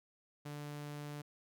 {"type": "tone", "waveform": "sawtooth", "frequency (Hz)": 146.83, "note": "D3", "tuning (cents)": 0, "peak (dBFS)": -39, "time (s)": [0.45, 1.22], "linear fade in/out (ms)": 10, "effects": []}